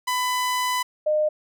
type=tone pair in turn; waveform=sawtooth / sine; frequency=1000 / 610 Hz; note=B5 / D#5; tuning=+21 / -34 cents; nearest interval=major sixth; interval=855 cents; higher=first; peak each=-18 / -18 dBFS; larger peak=neither; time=0.07-0.83 / 1.06-1.29 s; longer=first; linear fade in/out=10 ms; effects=none